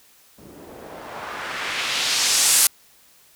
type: noise with low-pass filter sweep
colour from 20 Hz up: blue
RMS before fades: -23 dBFS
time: 0.38-2.67 s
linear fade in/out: 2 ms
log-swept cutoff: 250 to 11000 Hz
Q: 1.1
effects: white hiss -54 dBFS RMS until 3.35 s